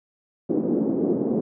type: band-pass noise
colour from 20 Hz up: white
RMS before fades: -23 dBFS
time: 0.49-1.41 s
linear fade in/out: 10 ms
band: 210 to 370 Hz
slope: 24 dB/octave
effects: none